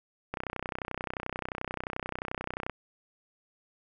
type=click train; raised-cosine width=0.5 ms; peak=-18 dBFS; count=75; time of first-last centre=0.34-2.697 s; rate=31.4 Hz; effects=none